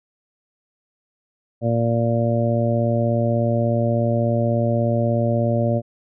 harmonic tone, 116.54 Hz, A#2, in tune, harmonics 1 / 2 / 3 / 4 / 5 / 6, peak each -20 / -23 / -29 / -30 / -22 / -31 dBFS, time 1.61-5.82 s, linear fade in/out 50 ms, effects none

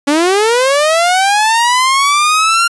sawtooth linear sweep, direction up, 276.9 to 1396.9 Hz, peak -5 dBFS, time 0.07-2.68 s, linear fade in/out 10 ms, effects resampled to 24000 Hz

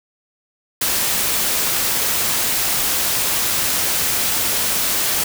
white noise, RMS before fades -19 dBFS, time 0.81-5.24 s, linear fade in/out 5 ms, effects none

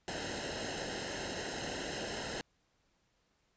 pink noise with comb filter, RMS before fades -39 dBFS, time 0.08-2.41 s, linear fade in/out 0 ms, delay 0.86 ms, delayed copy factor -0.8, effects pink hiss -75 dBFS RMS until 3.56 s + resampled to 16000 Hz

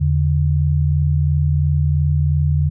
sine tone pair together, 82.38 / 145.3 Hz, E2 / D3, -1 / -18 cents, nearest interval minor seventh, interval 983 cents, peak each -16 dBFS, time 0-2.7 s, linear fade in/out 20 ms, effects none

